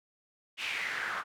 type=noise with band-pass filter sweep; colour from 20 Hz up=pink; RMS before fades=-35 dBFS; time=0.57-1.24 s; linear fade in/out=50 ms; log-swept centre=2800 to 1300 Hz; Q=4; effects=none